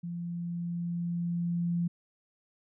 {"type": "tone with level ramp", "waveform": "sine", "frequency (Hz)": 172.1, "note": "F3", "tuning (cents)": -25, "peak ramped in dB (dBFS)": [-34, -26], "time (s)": [0.03, 1.88], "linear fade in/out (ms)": 10, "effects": []}